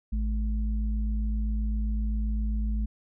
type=tone pair together; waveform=sine; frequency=53.83 / 215.3 Hz; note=A1 / A3; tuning=-37 / -37 cents; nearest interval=2 octaves; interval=2400 cents; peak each=-25 / -35 dBFS; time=0.12-2.86 s; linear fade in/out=10 ms; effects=none